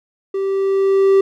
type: tone with level ramp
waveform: triangle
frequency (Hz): 389.5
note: G4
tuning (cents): -11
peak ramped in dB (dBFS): -16 to -6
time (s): 0.34-1.21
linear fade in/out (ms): 5
effects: none